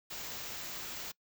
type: band-stop noise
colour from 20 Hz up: white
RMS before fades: -42 dBFS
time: 0.1-1.12 s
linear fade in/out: 10 ms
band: 7700 to 14000 Hz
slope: 96 dB/octave
effects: noise-tail reverb RT60 0.1 s tail -23 dB re dry